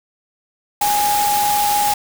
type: tone in noise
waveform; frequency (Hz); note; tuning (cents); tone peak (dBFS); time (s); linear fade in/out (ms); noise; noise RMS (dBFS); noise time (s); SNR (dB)
sine; 826; G#5; -10; -15; 0.81-1.94; 5; white; -22; 0.81-1.94; +4
effects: none